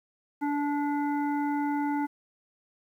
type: harmonic tone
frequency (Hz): 289.9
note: D4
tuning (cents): -22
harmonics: 1 / 3 / 5 / 7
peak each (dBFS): -27 / -31 / -41 / -44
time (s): 0.41-2.07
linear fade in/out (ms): 20
effects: 10-bit